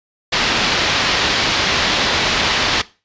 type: low-pass noise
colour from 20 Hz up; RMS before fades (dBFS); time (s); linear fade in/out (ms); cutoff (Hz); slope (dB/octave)
white; -17; 0.32-2.82; 10; 4600; 24
effects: noise-tail reverb RT60 0.3 s tail -18 dB re dry + resampled to 16000 Hz